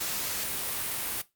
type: noise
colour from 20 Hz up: white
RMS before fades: -32 dBFS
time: 0-1.22 s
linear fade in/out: 10 ms
effects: noise-tail reverb RT60 0.2 s tail -17 dB re dry + Opus 48 kbps